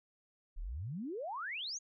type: exponential sweep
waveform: sine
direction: up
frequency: 30.3 to 6840 Hz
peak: -38 dBFS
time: 0.56-1.79 s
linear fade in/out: 20 ms
effects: none